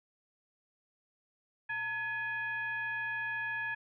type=tone with frequency modulation; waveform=sine; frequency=1695 Hz; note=G#6; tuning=35 cents sharp; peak=-33 dBFS; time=1.69-3.75 s; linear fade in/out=10 ms; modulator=788 Hz; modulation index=0.68; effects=none